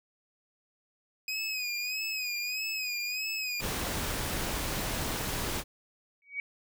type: tone with vibrato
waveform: 25% pulse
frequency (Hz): 2502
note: D#7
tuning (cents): +9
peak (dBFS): -28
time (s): 1.28-3.61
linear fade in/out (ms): 2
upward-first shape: sine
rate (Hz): 1.6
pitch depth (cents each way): 71
type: noise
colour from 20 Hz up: pink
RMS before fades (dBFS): -33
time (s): 3.59-5.64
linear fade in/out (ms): 50
type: tone with exponential growth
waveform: sine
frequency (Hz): 2258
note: C#7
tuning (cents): +31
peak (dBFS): -28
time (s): 6.22-6.4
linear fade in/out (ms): 1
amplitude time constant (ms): 37
effects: none